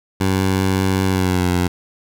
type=tone with pitch glide; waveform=15% pulse; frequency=95 to 89.15 Hz; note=F#2 to F2; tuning=+46 to +36 cents; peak=-9 dBFS; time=0.2-1.68 s; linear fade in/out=10 ms; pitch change=-110 cents; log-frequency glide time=1.06-1.5 s; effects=none